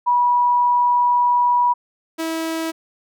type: tone pair in turn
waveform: sine / sawtooth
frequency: 973 / 324.7 Hz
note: B5 / E4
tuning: -26 / -26 cents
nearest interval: octave + perfect fifth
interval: 1900 cents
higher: first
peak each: -13 / -18 dBFS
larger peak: first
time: 0.06-1.74 / 2.18-2.72 s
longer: first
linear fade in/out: 20 ms
effects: none